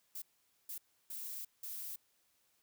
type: noise bursts at uneven times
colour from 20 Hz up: violet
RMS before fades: -44 dBFS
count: 4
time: 0.15-0.22 / 0.69-0.78 / 1.1-1.45 / 1.63-1.96 s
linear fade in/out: 5 ms
effects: white hiss -75 dBFS RMS until 2.62 s